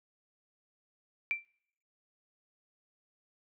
sine tone with exponential decay, 2349 Hz, D7, in tune, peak -25 dBFS, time 1.31-1.45 s, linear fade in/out 0 ms, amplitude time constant 30 ms, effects noise-tail reverb RT60 0.7 s tail -26 dB re dry

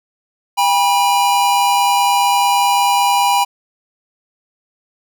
square tone pair together, 803 / 972.1 Hz, G5 / B5, +41 / -28 cents, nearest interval minor third, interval 331 cents, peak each -15 dBFS, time 0.57-3.45 s, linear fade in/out 20 ms, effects none

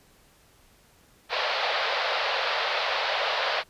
pink band-pass noise, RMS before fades -27 dBFS, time 1.29-3.64 s, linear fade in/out 50 ms, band 500 to 4600 Hz, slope 48 dB/octave, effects pink hiss -59 dBFS RMS until 3.69 s + resampled to 32000 Hz

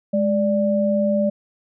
sine tone pair together, 208.1 / 587.3 Hz, G#3 / D5, +4 / 0 cents, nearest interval octave + tritone, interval 1796 cents, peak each -19 dBFS, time 0.13-1.3 s, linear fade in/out 10 ms, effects none

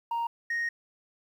sine tone pair in turn, 932.3 / 1864.6 Hz, A#5 / A#6, 0 / 0 cents, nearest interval octave, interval 1200 cents, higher second, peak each -25 dBFS, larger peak neither, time 0.11-0.27 / 0.5-0.69 s, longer second, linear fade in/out 5 ms, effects tanh soft clip ceiling -26 dBFS + 10-bit

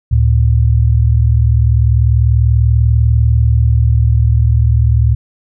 sine tone pair together, 72.3 / 112.6 Hz, D2 / A2, -27 / +40 cents, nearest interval minor sixth, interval 767 cents, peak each -10 dBFS, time 0.11-5.15 s, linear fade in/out 10 ms, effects none

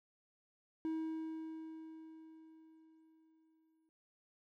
triangle tone with exponential decay, 319.6 Hz, D#4, 47 cents sharp, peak -33 dBFS, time 0.85-3.89 s, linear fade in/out 0 ms, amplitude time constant 660 ms, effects none

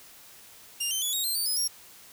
15% pulse tone with pitch steps, 2806 / 3096 / 3415 / 3767 / 4156 / 4585 / 5058 / 5580 Hz, F7 / G7 / G#7 / A#7 / C8 / D8 / D#8 / F8, +8 / -22 / +48 / +17 / -12 / -42 / +28 / -2 cents, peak -20 dBFS, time 0.8-1.68 s, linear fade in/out 10 ms, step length 110 ms, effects white hiss -51 dBFS RMS until 2.12 s

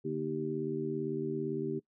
harmonic tone with a mistuned harmonic, 77.78 Hz, D#2, in tune, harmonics 2 / 3 / 4 / 5, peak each -39 / -39 / -38 / -35 dBFS, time 0.04-1.8 s, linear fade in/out 20 ms, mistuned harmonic 2, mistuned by -110 cents, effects noise-tail reverb RT60 0.1 s tail -21 dB re dry

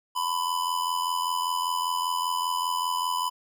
square tone with amplitude modulation, 1001 Hz, B5, 23 cents sharp, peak -23 dBFS, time 0.15-3.3 s, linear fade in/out 20 ms, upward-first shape sine, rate 85.1 Hz, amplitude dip 65%, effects none

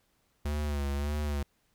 square tone with vibrato, 72.4 Hz, D2, 24 cents flat, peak -30 dBFS, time 0.45-1.43 s, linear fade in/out 5 ms, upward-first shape sine, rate 1.7 Hz, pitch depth 58 cents each way, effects pink hiss -72 dBFS RMS until 1.74 s

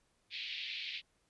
pink band-pass noise, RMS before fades -42 dBFS, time 0.3-1.02 s, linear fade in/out 50 ms, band 2200 to 4300 Hz, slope 48 dB/octave, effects pink hiss -75 dBFS RMS until 1.29 s + resampled to 24000 Hz

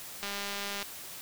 click train, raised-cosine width 0.2 ms, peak -19 dBFS, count 121, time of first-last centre 0.23-0.827 s, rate 201 Hz, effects white hiss -44 dBFS RMS until 1.21 s

